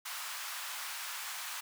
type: high-pass noise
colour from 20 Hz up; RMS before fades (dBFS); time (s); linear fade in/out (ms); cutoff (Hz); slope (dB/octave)
pink; -41; 0.05-1.61; 10; 960; 24
effects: none